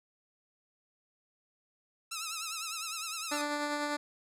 5% pulse tone with vibrato, 1300 Hz, E6, 24 cents flat, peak -23 dBFS, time 2.11-3.42 s, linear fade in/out 10 ms, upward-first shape triangle, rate 9.9 Hz, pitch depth 100 cents each way
10% pulse tone with tremolo, 293.7 Hz, D4, in tune, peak -22 dBFS, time 3.31-3.97 s, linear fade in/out 10 ms, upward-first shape triangle, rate 10 Hz, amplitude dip 35%
effects low-pass 9000 Hz 12 dB/octave

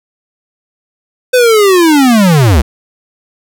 square linear sweep, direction down, 513 to 60.2 Hz, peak -5 dBFS, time 1.33-2.62 s, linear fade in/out 10 ms, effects none

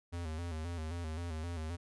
square tone with vibrato, 82.41 Hz, E2, in tune, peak -38 dBFS, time 0.12-1.77 s, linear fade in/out 20 ms, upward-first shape square, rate 3.8 Hz, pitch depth 79 cents each way, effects resampled to 24000 Hz

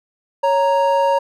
triangle tone pair together, 554.4 / 932.4 Hz, C#5 / A#5, 0 / 0 cents, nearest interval major sixth, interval 900 cents, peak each -14 dBFS, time 0.43-1.19 s, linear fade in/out 10 ms, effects none

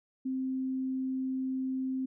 sine tone, 261.6 Hz, C4, in tune, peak -30 dBFS, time 0.25-2.06 s, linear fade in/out 10 ms, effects none

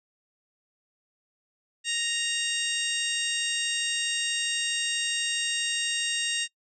harmonic tone with a mistuned harmonic, 932.3 Hz, A#5, in tune, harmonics 2 / 3 / 4 / 5 / 6 / 7 / 8 / 9, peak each -34 / -30 / -32 / -41 / -37 / -41 / -37 / -35 dBFS, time 1.84-6.48 s, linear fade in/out 50 ms, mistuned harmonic 7, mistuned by +32 cents, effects noise-tail reverb RT60 0.1 s tail -23 dB re dry

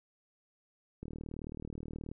click train, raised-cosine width 3 ms, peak -29 dBFS, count 43, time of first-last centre 1.03-2.115 s, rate 38.7 Hz, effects none

